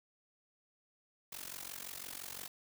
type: noise with amplitude modulation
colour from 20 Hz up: white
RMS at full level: -42 dBFS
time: 1.32-2.48 s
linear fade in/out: 5 ms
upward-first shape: sine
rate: 45.9 Hz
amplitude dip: 90%
effects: none